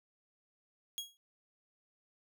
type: tone with exponential decay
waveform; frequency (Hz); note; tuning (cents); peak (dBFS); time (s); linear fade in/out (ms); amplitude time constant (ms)
sawtooth; 3300; G#7; -12; -31; 0.98-1.17; 0; 40
effects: none